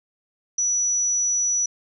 sine tone, 5900 Hz, F#8, 6 cents flat, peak -19 dBFS, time 0.58-1.66 s, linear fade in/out 5 ms, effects none

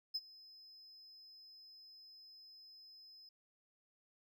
triangle tone with ADSR envelope, 5100 Hz, D#8, 42 cents sharp, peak -33 dBFS, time 0.14-3.29 s, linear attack 15 ms, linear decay 41 ms, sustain -22 dB, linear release 3 ms, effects none

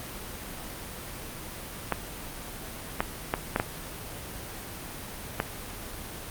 clicks, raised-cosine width 0.5 ms, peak -9 dBFS, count 6, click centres 1.923 / 3.005 / 3.339 / 3.561 / 3.599 / 5.401 s, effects pink hiss -39 dBFS RMS until 6.3 s + Opus 32 kbps

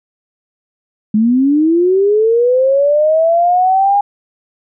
sine linear sweep, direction up, 207.7 to 818 Hz, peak -8 dBFS, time 1.14-4.01 s, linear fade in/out 5 ms, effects none

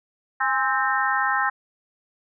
harmonic tone with a mistuned harmonic, 261.6 Hz, C4, in tune, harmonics 3 / 4 / 5 / 6 / 7, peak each -26 / -26 / -26 / -26 / -26 dBFS, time 0.4-1.5 s, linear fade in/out 10 ms, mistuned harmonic 3, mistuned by +70 cents, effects none

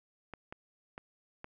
clicks, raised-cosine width 0.5 ms, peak -28 dBFS, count 4, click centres 0.337 / 0.525 / 0.979 / 1.444 s, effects none

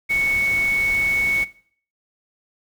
sine tone in noise, 2217 Hz, C#7, in tune, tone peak -17 dBFS, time 0.09-1.45 s, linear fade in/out 20 ms, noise pink, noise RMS -34 dBFS, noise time 0.09-1.45 s, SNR +14 dB, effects noise-tail reverb RT60 0.5 s tail -17 dB re dry

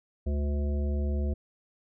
harmonic tone with a mistuned harmonic, 71.9 Hz, D2, 36 cents flat, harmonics 1 / 3 / 5 / 7 / 9, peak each -26 / -36 / -40 / -43 / -45 dBFS, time 0.26-1.34 s, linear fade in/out 10 ms, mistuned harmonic 7, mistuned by +25 cents, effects none

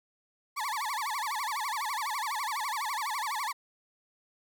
35% pulse tone with vibrato, 987.8 Hz, B5, in tune, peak -29 dBFS, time 0.56-3.53 s, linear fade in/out 20 ms, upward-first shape sine, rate 12 Hz, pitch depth 280 cents each way, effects none

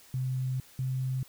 sine tone pair in turn, 129.4 / 130.15 Hz, C3 / C3, -19 / -9 cents, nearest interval unison, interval 10 cents, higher second, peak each -28 dBFS, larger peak neither, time 0.14-0.6 / 0.79-1.23 s, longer first, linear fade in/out 2 ms, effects white hiss -56 dBFS RMS until 1.28 s

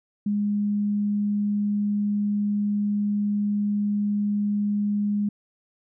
sine tone, 205.9 Hz, G#3, 15 cents flat, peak -21 dBFS, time 0.26-5.29 s, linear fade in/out 5 ms, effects none

